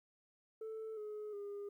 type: tone with pitch steps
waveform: sine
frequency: 440.8 / 423.1 / 406.1 Hz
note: A4 / G#4 / G#4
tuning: +3 / +32 / -39 cents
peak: -40 dBFS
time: 0.61-1.69 s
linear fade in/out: 5 ms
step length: 360 ms
effects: tanh soft clip ceiling -41 dBFS + 13-bit